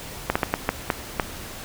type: slowing click train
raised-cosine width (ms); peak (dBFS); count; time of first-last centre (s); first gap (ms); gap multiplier
0.5; -4; 7; 0.3-1.198; 55; 1.4
effects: pink hiss -37 dBFS RMS until 1.64 s